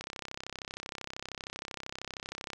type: click train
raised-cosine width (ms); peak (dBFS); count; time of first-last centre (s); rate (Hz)
0.2; -21; 84; 0.01-2.533; 32.9
effects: none